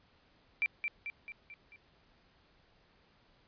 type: tone with echo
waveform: sine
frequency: 2349 Hz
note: D7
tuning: in tune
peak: -27 dBFS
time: 0.62-0.66 s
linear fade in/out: 0 ms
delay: 220 ms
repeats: 5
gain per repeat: -5 dB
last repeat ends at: 1.76 s
effects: pink hiss -67 dBFS RMS until 3.47 s + resampled to 11025 Hz